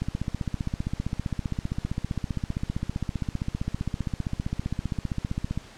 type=click train; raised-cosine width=5 ms; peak=-15 dBFS; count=86; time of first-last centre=0.02-5.576 s; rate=15.3 Hz; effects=pink hiss -48 dBFS RMS until 5.77 s + low-pass 7000 Hz 12 dB/octave